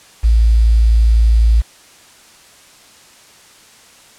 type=tone with quantisation; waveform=sine; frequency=56 Hz; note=A1; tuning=31 cents sharp; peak=-7 dBFS; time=0.23-1.62 s; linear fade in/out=20 ms; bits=6; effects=white hiss -44 dBFS RMS until 4.18 s + low-pass 9000 Hz 12 dB/octave